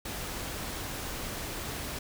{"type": "noise", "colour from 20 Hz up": "pink", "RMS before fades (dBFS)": -37, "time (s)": [0.05, 1.99], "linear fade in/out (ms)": 5, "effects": []}